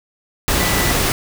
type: tone in noise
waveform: sine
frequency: 1975.5 Hz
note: B6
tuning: in tune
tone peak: -24 dBFS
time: 0.6-0.91 s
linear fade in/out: 0 ms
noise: pink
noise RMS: -17 dBFS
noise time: 0.48-1.12 s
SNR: -10 dB
effects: none